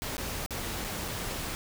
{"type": "noise with dropouts", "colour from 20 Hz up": "pink", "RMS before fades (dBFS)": -35, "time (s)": [0.02, 1.55], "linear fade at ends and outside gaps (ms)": 0, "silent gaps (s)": [[0.168, 0.18], [0.462, 0.507], [0.842, 0.846], [1.079, 1.083]], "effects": []}